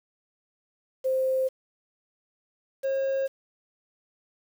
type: tone pair in turn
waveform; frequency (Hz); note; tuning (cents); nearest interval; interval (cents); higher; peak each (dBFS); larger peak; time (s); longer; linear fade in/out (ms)
sine / triangle; 523.3 / 539.6; C5 / C#5; 0 / -47; minor second; 53; second; -22; neither; 1.04-1.49 / 2.83-3.28; neither; 20
effects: 8-bit